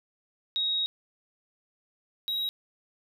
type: tone pair in turn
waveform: sine / triangle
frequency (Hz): 3783 / 3829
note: A#7 / A#7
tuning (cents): +25 / +46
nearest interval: unison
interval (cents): 21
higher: second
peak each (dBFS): -25 / -26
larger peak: first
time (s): 0.56-0.86 / 2.28-2.49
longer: first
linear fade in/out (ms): 0
effects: none